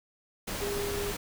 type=tone in noise; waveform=sine; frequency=405.2 Hz; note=G#4; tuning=43 cents flat; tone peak=-32 dBFS; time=0.61-1.12 s; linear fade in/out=10 ms; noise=pink; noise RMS=-35 dBFS; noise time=0.47-1.17 s; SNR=0 dB; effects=none